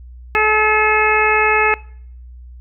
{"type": "harmonic tone", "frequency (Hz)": 429.8, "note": "A4", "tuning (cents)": -41, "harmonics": [1, 2, 3, 4, 5, 6], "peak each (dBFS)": [-19, -19, -19, -19, -19, -19], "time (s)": [0.35, 1.74], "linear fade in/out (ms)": 0, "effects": ["noise-tail reverb RT60 0.6 s tail -22 dB re dry", "added 61 Hz sine -34 dBFS peak until 2.6 s"]}